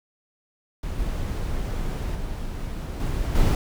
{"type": "noise with level steps", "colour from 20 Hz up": "brown", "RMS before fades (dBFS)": [-29, -27, -30, -25, -18], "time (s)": [0.83, 3.55], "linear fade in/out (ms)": 2, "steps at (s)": [0.99, 2.15, 3, 3.35], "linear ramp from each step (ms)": 5, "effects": []}